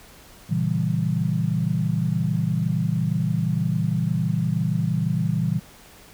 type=chord; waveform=sine; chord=A# diminished seventh; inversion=none; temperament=equal; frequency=116.54 / 138.59 / 164.81 / 196 Hz; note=A#2 / C#3 / E3 / G3; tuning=0 / 0 / 0 / 0 cents; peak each=-26 / -27 / -23 / -28 dBFS; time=0.49-5.6 s; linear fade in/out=20 ms; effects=pink hiss -48 dBFS RMS until 6.13 s